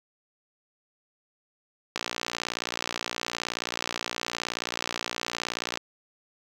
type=click train; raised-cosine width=0.2 ms; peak=-11 dBFS; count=226; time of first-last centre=1.96-5.774 s; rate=59 Hz; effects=high-pass 150 Hz 12 dB/octave + 7-bit